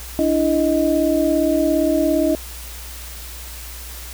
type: tone cluster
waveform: sine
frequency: 292.6 / 330 / 627 Hz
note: D4 / E4 / D#5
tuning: -6 / +2 / +13 cents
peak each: -19 dBFS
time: 0.19-2.35 s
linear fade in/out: 0 ms
effects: added 60 Hz sine -34 dBFS peak until 4.13 s + white hiss -36 dBFS RMS until 4.13 s